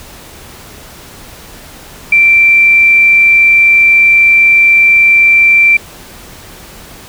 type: tone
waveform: sine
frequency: 2349 Hz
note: D7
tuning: in tune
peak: -3 dBFS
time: 2.12-5.77 s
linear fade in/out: 5 ms
effects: pink hiss -33 dBFS RMS until 7.08 s